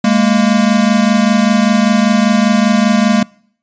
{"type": "tone pair together", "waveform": "square", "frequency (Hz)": [204.9, 230], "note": ["G#3", "A#3"], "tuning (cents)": [-23, -23], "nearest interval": "major second", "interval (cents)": 200, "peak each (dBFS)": -12, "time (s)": [0.04, 3.23], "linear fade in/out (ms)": 5, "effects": ["noise-tail reverb RT60 0.6 s tail -25 dB re dry", "resampled to 16000 Hz"]}